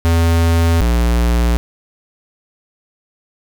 square tone pair in turn, 83.4 / 59.01 Hz, E2 / A#1, +21 / +22 cents, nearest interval tritone, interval 599 cents, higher first, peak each -11 / -12 dBFS, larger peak first, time 0.05-0.81 / 0.81-1.57 s, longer neither, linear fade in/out 0 ms, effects none

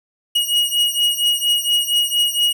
45% pulse beating tone pair, 2889 / 2893.3 Hz, F#7 / F#7, -42 / -39 cents, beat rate 4.3 Hz, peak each -18 dBFS, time 0.35-2.53 s, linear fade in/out 10 ms, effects none

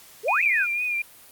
sine exponential two-way sweep, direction up then down, 383.6 to 2637 to 1345 Hz, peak -20 dBFS, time 0.23-0.67 s, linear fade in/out 50 ms, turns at 0.43 s
sine tone with vibrato, 2432 Hz, D#7, 40 cents flat, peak -23 dBFS, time 0.28-1.02 s, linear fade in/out 5 ms, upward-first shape triangle, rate 4 Hz, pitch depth 55 cents each way
effects white hiss -49 dBFS RMS until 1.31 s + Opus 48 kbps

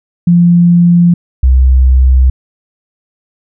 sine tone pair in turn, 173.3 / 64.47 Hz, F3 / C2, -13 / -25 cents, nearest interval octave + perfect fourth, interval 1712 cents, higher first, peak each -3 dBFS, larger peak neither, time 0.27-1.14 / 1.43-2.3 s, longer neither, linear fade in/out 5 ms, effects none

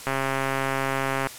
click train, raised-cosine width 0.5 ms, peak -10 dBFS, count 163, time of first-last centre 0.07-1.27 s, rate 135 Hz, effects white hiss -40 dBFS RMS until 1.38 s + low-pass 12000 Hz 12 dB/octave

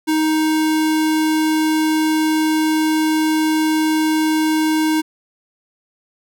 square tone, 312.9 Hz, D#4, 10 cents sharp, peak -15 dBFS, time 0.07-5.02 s, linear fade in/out 20 ms, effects none

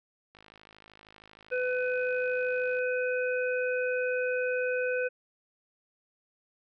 click train, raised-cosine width 0.3 ms, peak -36 dBFS, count 130, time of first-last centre 0.35-2.789 s, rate 52.9 Hz
harmonic tone, 502 Hz, B4, 28 cents sharp, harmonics 1 / 3 / 5, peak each -28 / -33 / -37 dBFS, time 1.51-5.09 s, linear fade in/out 20 ms
effects none

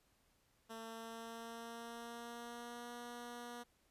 10% pulse tone with pitch glide, 225.5 to 240.3 Hz, A3 to B3, +43 to -47 cents, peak -39 dBFS, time 0.69-3.64 s, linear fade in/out 20 ms, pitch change +110 cents, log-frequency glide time 0.81-2.93 s, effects pink hiss -75 dBFS RMS until 3.9 s + resampled to 32000 Hz

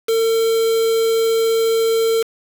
triangle tone with quantisation, 452.4 Hz, A4, 48 cents sharp, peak -12 dBFS, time 0.08-2.23 s, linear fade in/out 10 ms, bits 4, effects none

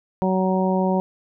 harmonic tone, 187.4 Hz, F#3, 22 cents sharp, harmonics 1 / 2 / 3 / 4 / 5, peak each -20 / -25 / -25 / -28 / -27 dBFS, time 0.22-1 s, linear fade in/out 0 ms, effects none

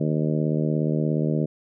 harmonic tone, 77 Hz, D#2, 17 cents flat, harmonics 2 / 3 / 4 / 5 / 6 / 7 / 8, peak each -23 / -27 / -29 / -31 / -33 / -34 / -35 dBFS, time 0-1.46 s, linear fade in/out 10 ms, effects none

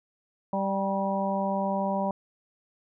harmonic tone with a mistuned harmonic, 196 Hz, G3, in tune, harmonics 1 / 2 / 3 / 4 / 5, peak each -29 / -40 / -30 / -32 / -32 dBFS, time 0.53-2.11 s, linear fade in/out 2 ms, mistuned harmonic 5, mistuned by -24 cents, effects none

